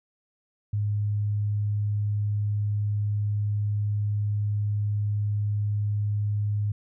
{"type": "tone", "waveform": "sine", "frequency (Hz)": 103.83, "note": "G#2", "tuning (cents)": 0, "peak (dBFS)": -23, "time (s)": [0.73, 6.72], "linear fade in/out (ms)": 5, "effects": []}